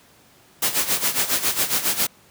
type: noise with tremolo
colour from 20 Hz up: white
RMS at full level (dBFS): -19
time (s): 0.62-2.07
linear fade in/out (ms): 5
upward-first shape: sine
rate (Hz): 7.3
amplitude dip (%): 75
effects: pink hiss -53 dBFS RMS until 2.3 s + high-pass 100 Hz 12 dB/octave